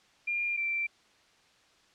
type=tone pair in turn; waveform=sine; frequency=2401 / 2349 Hz; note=D7 / D7; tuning=+38 / 0 cents; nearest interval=unison; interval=38 cents; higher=first; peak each=-28 dBFS; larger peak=neither; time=0.27-0.57 / 0.57-0.87 s; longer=neither; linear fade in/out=10 ms; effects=white hiss -63 dBFS RMS until 1.94 s + low-pass 5000 Hz 12 dB/octave